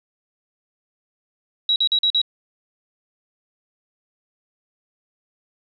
sine tone bursts, 3871 Hz, B7, 35 cents flat, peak -15 dBFS, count 5, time 1.69-2.216 s, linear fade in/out 2 ms, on 70 ms, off 44 ms, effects none

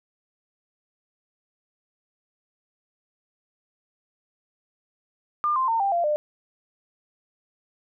sine tone with pitch steps, 1200 / 1044.7 / 909.4 / 791.7 / 689.2 / 600 Hz, D6 / C6 / A#5 / G5 / F5 / D5, +37 / -3 / -43 / +17 / -23 / +37 cents, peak -20 dBFS, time 5.44-6.16 s, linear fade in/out 0 ms, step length 120 ms, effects none

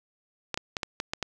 clicks, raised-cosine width 0.2 ms, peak -12 dBFS, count 7, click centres 0.543 / 0.575 / 0.768 / 0.832 / 1.001 / 1.135 / 1.227 s, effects none

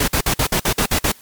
pink noise bursts, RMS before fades -17 dBFS, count 9, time 0-1.119 s, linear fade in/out 5 ms, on 79 ms, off 51 ms, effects white hiss -46 dBFS RMS until 1.21 s + MP3 96 kbps

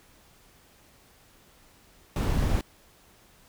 brown noise, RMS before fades -25 dBFS, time 2.16-2.61 s, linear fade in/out 2 ms, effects pink hiss -58 dBFS RMS until 3.48 s

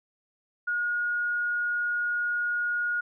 sine tone, 1439 Hz, F#6, 49 cents flat, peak -25 dBFS, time 0.67-3.01 s, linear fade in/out 10 ms, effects none

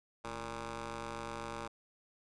10% pulse ring-modulated tone, 120 Hz, B2, 49 cents flat, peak -29 dBFS, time 0.24-1.68 s, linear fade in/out 10 ms, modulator 696 Hz, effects resampled to 22050 Hz

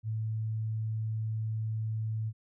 sine tone, 110 Hz, A2, in tune, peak -30 dBFS, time 0.03-2.33 s, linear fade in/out 50 ms, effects none

